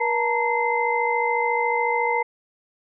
sine tone cluster, 477.5 / 883 / 937 / 2070 Hz, A#4 / A5 / A#5 / C7, +42 / +6 / +9 / -19 cents, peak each -25 dBFS, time 0-2.23 s, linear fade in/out 10 ms, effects none

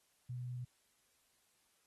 sine tone, 123.9 Hz, B2, 6 cents sharp, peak -40 dBFS, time 0.29-0.65 s, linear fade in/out 10 ms, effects white hiss -75 dBFS RMS until 1.86 s + AAC 32 kbps

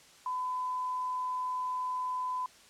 sine tone, 1008 Hz, B5, 35 cents sharp, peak -31 dBFS, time 0.26-2.46 s, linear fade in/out 2 ms, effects white hiss -57 dBFS RMS until 2.69 s + low-pass 8000 Hz 12 dB/octave

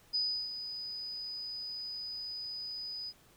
sine tone with ADSR envelope, 4978 Hz, D#8, in tune, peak -28 dBFS, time 0.13-3.13 s, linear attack 20 ms, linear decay 340 ms, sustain -10 dB, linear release 45 ms, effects pink hiss -63 dBFS RMS until 3.36 s

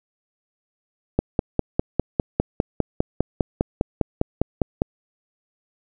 click train, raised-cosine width 2 ms, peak -4 dBFS, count 19, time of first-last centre 1.19-4.819 s, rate 4.96 Hz, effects none

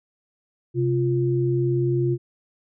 sine tone pair together, 130.81 / 349.2 Hz, C3 / F4, 0 / 0 cents, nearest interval octave + perfect fourth, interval 1700 cents, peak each -21 / -22 dBFS, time 0.74-2.18 s, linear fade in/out 50 ms, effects none

